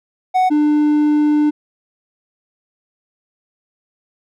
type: tone pair in turn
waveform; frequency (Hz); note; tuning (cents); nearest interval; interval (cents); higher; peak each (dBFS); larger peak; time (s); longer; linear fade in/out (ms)
triangle; 742 / 298.7; F#5 / D4; +5 / +29; octave + major third; 1576; first; -9; neither; 0.34-0.5 / 0.5-1.51; second; 20
effects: none